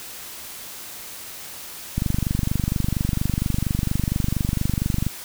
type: click train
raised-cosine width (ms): 5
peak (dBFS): -9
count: 76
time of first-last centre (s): 1.98-5.066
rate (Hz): 24.3
effects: white hiss -37 dBFS RMS until 5.24 s